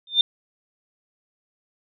sine tone with exponential growth, 3598 Hz, A7, 38 cents sharp, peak -9 dBFS, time 0.07-0.21 s, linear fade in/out 2 ms, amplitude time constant 30 ms, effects none

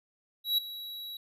square tone with ADSR envelope, 3890 Hz, B7, 27 cents flat, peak -23 dBFS, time 0.44-1.17 s, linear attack 140 ms, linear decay 7 ms, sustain -16 dB, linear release 3 ms, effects resampled to 32000 Hz

